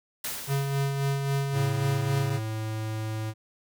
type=noise with exponential decay; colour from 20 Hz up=white; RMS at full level=-31 dBFS; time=0.24-1.3 s; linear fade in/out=5 ms; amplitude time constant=230 ms
type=tone with tremolo; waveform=square; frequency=138.59 Hz; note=C#3; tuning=in tune; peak=-24 dBFS; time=0.47-2.4 s; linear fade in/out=50 ms; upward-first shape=sine; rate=3.7 Hz; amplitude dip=40%
type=tone with pitch glide; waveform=square; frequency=110.5 to 109.42 Hz; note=A2 to A2; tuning=+8 to -9 cents; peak=-30 dBFS; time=1.52-3.34 s; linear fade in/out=50 ms; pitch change=-17 cents; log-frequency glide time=1.95-2.65 s
effects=none